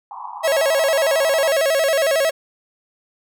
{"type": "band-pass noise", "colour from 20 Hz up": "pink", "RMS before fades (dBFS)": -32, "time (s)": [0.11, 1.51], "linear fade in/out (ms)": 2, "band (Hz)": [800, 1100], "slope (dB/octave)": 96}
{"type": "tone with vibrato", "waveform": "45% pulse", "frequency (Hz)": 597, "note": "D5", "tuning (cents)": 28, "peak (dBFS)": -15, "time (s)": [0.43, 2.31], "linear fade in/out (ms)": 20, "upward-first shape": "square", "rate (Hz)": 11, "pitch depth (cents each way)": 140}
{"effects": []}